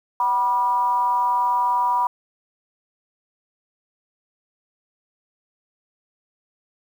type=tone with frequency modulation; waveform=sine; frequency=975 Hz; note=B5; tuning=23 cents flat; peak=-17 dBFS; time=0.2-2.07 s; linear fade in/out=2 ms; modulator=217 Hz; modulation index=0.5; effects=8-bit